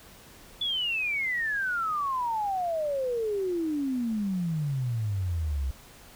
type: exponential sweep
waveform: sine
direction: down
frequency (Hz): 3471 to 64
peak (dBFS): -26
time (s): 0.61-5.71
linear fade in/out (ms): 5
effects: pink hiss -51 dBFS RMS until 6.15 s